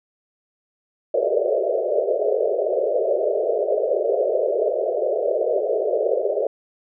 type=band-pass noise; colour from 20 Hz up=white; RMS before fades=-21 dBFS; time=1.14-6.47 s; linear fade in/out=5 ms; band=380 to 650 Hz; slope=96 dB/octave; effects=none